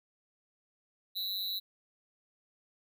square tone with amplitude modulation, 3951 Hz, B7, in tune, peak -30 dBFS, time 1.15-1.6 s, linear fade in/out 20 ms, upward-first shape sine, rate 194 Hz, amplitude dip 90%, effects none

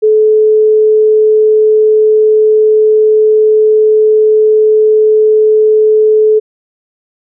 sine tone, 431.3 Hz, A4, 35 cents flat, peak -4 dBFS, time 0.02-6.4 s, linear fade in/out 20 ms, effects none

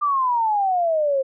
sine exponential sweep, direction down, 1200 to 525 Hz, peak -17 dBFS, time 0.01-1.23 s, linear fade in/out 20 ms, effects none

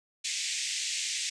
white band-pass noise, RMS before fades -33 dBFS, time 0.24-1.3 s, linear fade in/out 10 ms, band 2000 to 8000 Hz, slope 48 dB/octave, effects none

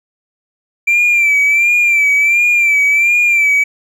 triangle tone with vibrato, 2349 Hz, D7, in tune, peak -6 dBFS, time 0.87-3.64 s, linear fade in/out 10 ms, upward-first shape sine, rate 1.4 Hz, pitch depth 59 cents each way, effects tanh soft clip ceiling -3 dBFS

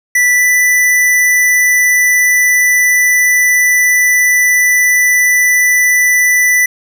square tone with pitch glide, 1972 to 1983.4 Hz, B6 to B6, -3 to +7 cents, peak -8 dBFS, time 0.15-6.66 s, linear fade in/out 5 ms, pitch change +10 cents, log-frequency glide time 0.35-0.43 s, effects none

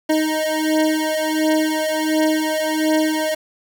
25% pulse beating tone pair, 311.1 / 312.5 Hz, D#4 / D#4, 0 / +8 cents, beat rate 1.4 Hz, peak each -16 dBFS, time 0.09-3.35 s, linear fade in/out 10 ms, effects 7-bit

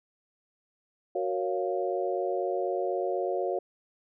sine chord, Gb major seventh, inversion none, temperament equal, 370 / 466.2 / 554.4 / 698.5 Hz, Gb4 / Bb4 / Db5 / F5, 0 / 0 / 0 / 0 cents, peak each -31 / -34 / -32 / -33 dBFS, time 1.15-3.59 s, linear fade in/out 5 ms, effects none

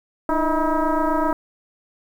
sine tone with frequency modulation, 330.9 Hz, E4, 7 cents sharp, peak -17 dBFS, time 0.29-1.33 s, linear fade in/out 2 ms, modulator 317 Hz, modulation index 3, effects 8-bit

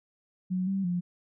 sine tone with pitch steps, 184.1 / 194 / 176.8 Hz, F#3 / G3 / F3, -8 / -18 / +22 cents, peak -26 dBFS, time 0.5-1.01 s, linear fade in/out 20 ms, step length 170 ms, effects none

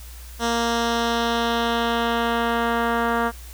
10% pulse tone with low-pass filter sweep, 233.1 Hz, A#3, in tune, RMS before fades -22 dBFS, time 0.39-3.32 s, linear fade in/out 50 ms, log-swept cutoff 6500 to 1700 Hz, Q 1.4, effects added 60 Hz sine -37 dBFS peak until 3.53 s + white hiss -45 dBFS RMS until 3.53 s

